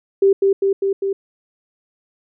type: tone with echo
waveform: sine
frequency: 392 Hz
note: G4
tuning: in tune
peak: -9 dBFS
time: 0.22-0.33 s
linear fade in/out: 5 ms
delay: 200 ms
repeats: 4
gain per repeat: -2 dB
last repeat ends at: 1.13 s
effects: none